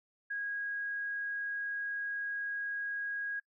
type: tone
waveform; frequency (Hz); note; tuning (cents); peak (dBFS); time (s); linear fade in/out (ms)
sine; 1644; G#6; -18; -34; 0.3-3.4; 10
effects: noise-tail reverb RT60 0.1 s tail -23 dB re dry